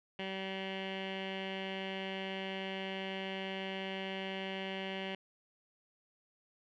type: tone with low-pass filter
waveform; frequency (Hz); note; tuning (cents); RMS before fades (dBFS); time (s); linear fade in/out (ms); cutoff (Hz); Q
15% pulse; 191.7; G3; -38; -40; 0.19-5.15; 2; 2700; 8.4
effects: none